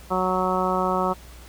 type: harmonic tone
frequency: 185 Hz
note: F#3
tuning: in tune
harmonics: 1 / 2 / 3 / 4 / 5 / 6 / 7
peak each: -28 / -28 / -28 / -28 / -28 / -28 / -28 dBFS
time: 0.1-1.14 s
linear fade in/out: 20 ms
effects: added 60 Hz sine -43 dBFS peak until 1.48 s + pink hiss -48 dBFS RMS until 1.48 s